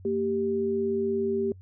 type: tone pair together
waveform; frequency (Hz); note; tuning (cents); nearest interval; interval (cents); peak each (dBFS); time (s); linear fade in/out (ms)
sine; 229.2 / 392; A#3 / G4; -29 / 0; major sixth; 929; -30 / -25; 0.05-1.52; 2
effects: noise-tail reverb RT60 0.1 s tail -25 dB re dry + added 93 Hz sine -45 dBFS peak until 1.61 s